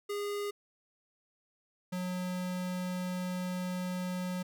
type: tone pair in turn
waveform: square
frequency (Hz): 409.1 / 181.78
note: G#4 / F#3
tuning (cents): -26 / -30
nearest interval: octave + major second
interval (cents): 1404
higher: first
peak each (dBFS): -34 / -34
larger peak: neither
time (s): 0.09-0.51 / 1.92-4.43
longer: second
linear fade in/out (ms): 10
effects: none